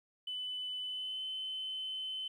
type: tone with pitch glide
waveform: sine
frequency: 3003 to 3052 Hz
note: F#7 to G7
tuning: +25 to -47 cents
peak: -36 dBFS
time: 0.27-2.28 s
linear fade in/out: 5 ms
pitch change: +28 cents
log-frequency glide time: 0.83-1.24 s
effects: tanh soft clip ceiling -32 dBFS + 12-bit